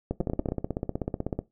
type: two click trains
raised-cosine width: 2 ms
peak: -14 / -15 dBFS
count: 5 / 20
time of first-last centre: 0.11-0.487 / 0.21-1.39 s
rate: 10.6 / 16.1 Hz
effects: noise-tail reverb RT60 0.2 s tail -18 dB re dry